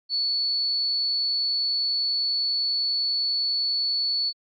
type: tone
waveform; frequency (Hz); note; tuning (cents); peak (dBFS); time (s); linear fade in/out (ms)
sine; 4435; C#8; 0; -22; 0.09-4.33; 50
effects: Opus 48 kbps